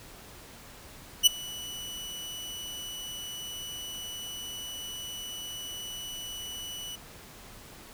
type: tone with ADSR envelope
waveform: sawtooth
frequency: 2960 Hz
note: F#7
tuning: in tune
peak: -10 dBFS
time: 1.23-6.96 s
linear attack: 35 ms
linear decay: 13 ms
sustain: -24 dB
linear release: 11 ms
effects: pink hiss -49 dBFS RMS until 7.93 s